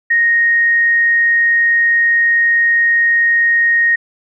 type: tone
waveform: sine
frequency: 1864.7 Hz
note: A#6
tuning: in tune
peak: -9 dBFS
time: 0.1-3.96 s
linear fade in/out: 10 ms
effects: none